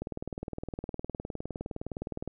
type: click train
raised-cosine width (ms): 2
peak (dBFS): -22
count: 45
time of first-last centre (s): 0.02-2.276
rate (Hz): 19.5
effects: none